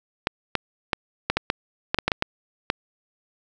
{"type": "clicks", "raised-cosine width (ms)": 0.3, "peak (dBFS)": -4, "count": 12, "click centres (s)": [0.271, 0.553, 0.932, 1.3, 1.37, 1.501, 1.945, 1.987, 2.08, 2.118, 2.224, 2.701], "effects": []}